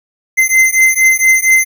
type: beating tone pair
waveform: square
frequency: 2068 / 2072.3 Hz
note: C7 / C7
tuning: -21 / -17 cents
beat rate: 4.3 Hz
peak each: -11 dBFS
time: 0.37-1.65 s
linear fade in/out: 20 ms
effects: none